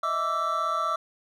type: tone cluster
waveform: triangle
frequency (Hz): 622 / 658 / 1160 / 1329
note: D#5 / E5 / D6 / E6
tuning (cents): -1 / -3 / -22 / +14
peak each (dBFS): -34 / -33 / -26 / -26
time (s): 0.03-0.96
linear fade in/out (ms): 5
effects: none